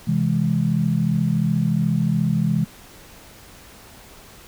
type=chord; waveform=sine; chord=C augmented; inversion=none; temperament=equal; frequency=130.81 / 164.81 / 207.7 Hz; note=C3 / E3 / G#3; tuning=0 / 0 / 0 cents; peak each=-23 / -20 / -22 dBFS; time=0.07-2.65 s; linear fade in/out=10 ms; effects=pink hiss -45 dBFS RMS until 4.47 s